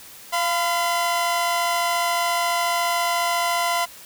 sawtooth tone pair together, 692.1 / 1011 Hz, F5 / B5, -16 / +40 cents, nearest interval perfect fifth, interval 656 cents, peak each -19 / -19 dBFS, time 0.32-3.86 s, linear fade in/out 20 ms, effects white hiss -43 dBFS RMS until 4.05 s

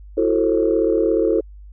sine chord, F# half-diminished seventh, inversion third, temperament just, 333 / 370 / 444 / 532.8 Hz, E4 / F#4 / A4 / C5, +18 / 0 / +16 / +31 cents, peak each -19 / -22 / -18 / -22 dBFS, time 0.17-1.41 s, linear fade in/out 10 ms, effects tanh soft clip ceiling -5 dBFS + added 50 Hz sine -37 dBFS peak until 1.72 s

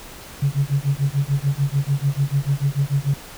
sine tone with tremolo, 140 Hz, C#3, 18 cents sharp, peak -13 dBFS, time 0.42-3.14 s, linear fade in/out 5 ms, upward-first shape sine, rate 6.8 Hz, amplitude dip 100%, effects tanh soft clip ceiling -10 dBFS + pink hiss -39 dBFS RMS until 3.37 s

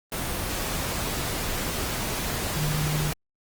sine tone in noise, 151 Hz, D3, 48 cents sharp, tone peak -25 dBFS, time 2.56-3.11 s, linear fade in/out 2 ms, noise pink, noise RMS -29 dBFS, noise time 0.12-3.13 s, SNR +1 dB, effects Opus 24 kbps

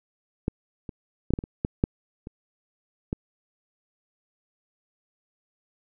clicks, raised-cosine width 3 ms, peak -11 / -22 / -14 / -6 / -18 / -23 / -11 / -7 / -24 / -14 dBFS, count 10, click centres 0.481 / 0.892 / 1.306 / 1.337 / 1.389 / 1.439 / 1.649 / 1.839 / 2.271 / 3.129 s, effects none

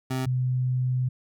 25% pulse / sine tone pair in turn, 130 / 127.1 Hz, C3 / C3, -11 / -50 cents, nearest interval unison, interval 39 cents, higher first, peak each -22 dBFS, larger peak neither, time 0.1-0.26 / 0.26-1.09 s, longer second, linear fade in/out 10 ms, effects none

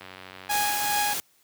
click train, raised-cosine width 0.3 ms, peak -25 dBFS, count 68, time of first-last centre 0.01-0.727 s, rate 93.5 Hz
sawtooth tone with tremolo, 828 Hz, G#5, 5 cents flat, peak -19 dBFS, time 0.49-1.14 s, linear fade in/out 10 ms, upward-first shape triangle, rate 2.5 Hz, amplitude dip 50%
white noise, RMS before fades -30 dBFS, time 0.51-1.2 s, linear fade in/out 0 ms
effects white hiss -63 dBFS RMS until 1.43 s + high-pass 80 Hz 12 dB/octave

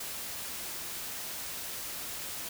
white noise, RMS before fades -39 dBFS, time 0-2.49 s, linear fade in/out 5 ms, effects none

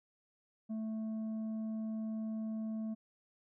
sine tone with tanh clipping, 219.8 Hz, A3, 2 cents flat, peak -37 dBFS, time 0.69-2.95 s, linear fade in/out 20 ms, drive 5 dB, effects none

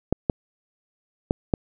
clicks, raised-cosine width 2 ms, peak -6 dBFS, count 4, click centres 0.126 / 0.298 / 1.309 / 1.538 s, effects none

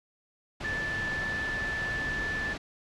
sine tone in noise, 1750 Hz, A6, 10 cents flat, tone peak -30 dBFS, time 0.64-2.54 s, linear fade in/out 10 ms, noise pink, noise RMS -36 dBFS, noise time 0.6-2.58 s, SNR +3 dB, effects low-pass 4000 Hz 12 dB/octave

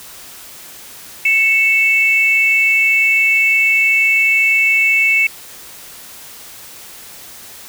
sine tone pair together, 2217 / 2643 Hz, C#7 / E7, 0 / +4 cents, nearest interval minor third, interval 304 cents, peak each -12 dBFS, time 1.25-5.27 s, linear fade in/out 5 ms, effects tanh soft clip ceiling -3 dBFS + white hiss -36 dBFS RMS until 7.68 s

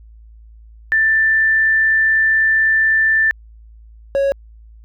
sine / triangle tone pair in turn, 1772 / 552.4 Hz, A6 / C#5, +12 / -6 cents, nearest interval octave + minor sixth, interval 2018 cents, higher first, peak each -11 dBFS, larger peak neither, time 0.92-3.31 / 4.15-4.32 s, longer first, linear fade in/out 0 ms, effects added 55 Hz sine -39 dBFS peak until 4.84 s

